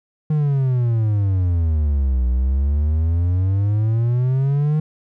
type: exponential two-way sweep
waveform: triangle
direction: down then up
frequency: 155.56 to 60.8 to 155.56 Hz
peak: -13 dBFS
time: 0.3-4.8 s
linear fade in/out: 5 ms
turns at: 2.27 s
effects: none